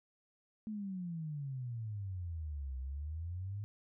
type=exponential two-way sweep; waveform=sine; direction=down then up; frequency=220.1 to 63.9 to 105.6 Hz; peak=-38 dBFS; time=0.67-3.64 s; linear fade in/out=0 ms; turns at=2.78 s; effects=none